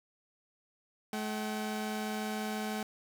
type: tone pair together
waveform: sawtooth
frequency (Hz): 214.3 / 763.1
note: A3 / G5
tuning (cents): -45 / -47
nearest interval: octave + minor seventh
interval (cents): 2198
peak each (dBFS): -31 / -36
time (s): 1.13-2.83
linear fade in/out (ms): 2
effects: none